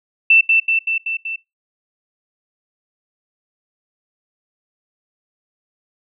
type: tone with echo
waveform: sine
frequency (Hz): 2670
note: E7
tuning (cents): +22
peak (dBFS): -7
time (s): 0.3-0.41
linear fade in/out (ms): 5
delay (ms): 190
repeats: 5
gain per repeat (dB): -3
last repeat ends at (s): 1.36
effects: noise-tail reverb RT60 0.2 s tail -23 dB re dry